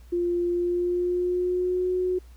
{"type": "tone with pitch glide", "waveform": "sine", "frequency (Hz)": [349, 365.7], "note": ["F4", "F#4"], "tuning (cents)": [-1, -20], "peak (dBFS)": -22, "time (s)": [0.12, 2.19], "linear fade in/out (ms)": 10, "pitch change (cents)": 81, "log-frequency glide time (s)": [0.49, 1.92], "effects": ["added 60 Hz sine -45 dBFS peak until 2.36 s", "pink hiss -60 dBFS RMS until 2.36 s"]}